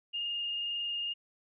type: tone with frequency modulation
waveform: sine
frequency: 2831 Hz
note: F7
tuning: 23 cents sharp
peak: -32 dBFS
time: 0.13-1.14 s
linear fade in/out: 20 ms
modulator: 22.1 Hz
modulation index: 1.1
effects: none